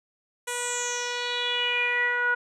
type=tone with low-pass filter sweep; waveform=10% pulse; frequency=486.6 Hz; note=B4; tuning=26 cents flat; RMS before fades=-27 dBFS; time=0.47-2.35 s; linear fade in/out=10 ms; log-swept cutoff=9900 to 1400 Hz; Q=6.1; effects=none